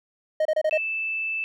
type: tone bursts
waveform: triangle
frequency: 622 Hz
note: D#5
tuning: 1 cent flat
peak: -17 dBFS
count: 5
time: 0.4-0.777 s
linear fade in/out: 5 ms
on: 53 ms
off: 28 ms
type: tone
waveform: sine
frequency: 2637 Hz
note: E7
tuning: in tune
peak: -25 dBFS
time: 0.71-1.44 s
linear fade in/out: 0 ms
effects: none